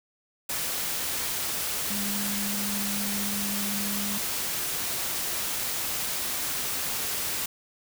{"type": "tone in noise", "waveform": "sine", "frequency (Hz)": 203.2, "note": "G#3", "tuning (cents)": -38, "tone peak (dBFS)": -32, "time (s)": [1.9, 4.18], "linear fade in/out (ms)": 5, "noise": "white", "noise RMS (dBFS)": -30, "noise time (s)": [0.49, 7.46], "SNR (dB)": -5, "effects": []}